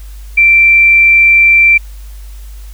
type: tone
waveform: sine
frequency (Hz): 2349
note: D7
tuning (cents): 0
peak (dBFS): -3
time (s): 0.37-1.78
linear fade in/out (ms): 10
effects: added 50 Hz sine -26 dBFS peak until 2.73 s + white hiss -43 dBFS RMS until 2.73 s